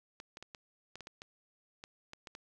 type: clicks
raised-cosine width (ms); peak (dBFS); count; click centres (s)
0.2; -29; 12; 0.201 / 0.371 / 0.426 / 0.548 / 0.956 / 1.007 / 1.071 / 1.219 / 1.839 / 2.134 / 2.272 / 2.351
effects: none